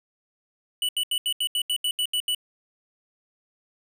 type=tone bursts; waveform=square; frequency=2960 Hz; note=F#7; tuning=in tune; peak=-23 dBFS; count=11; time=0.82-2.348 s; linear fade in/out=2 ms; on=68 ms; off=78 ms; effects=none